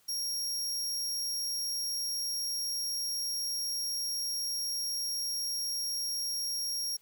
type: tone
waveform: sawtooth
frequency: 5588 Hz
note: F8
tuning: in tune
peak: -29 dBFS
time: 0.08-6.97 s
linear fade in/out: 10 ms
effects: white hiss -66 dBFS RMS until 7.01 s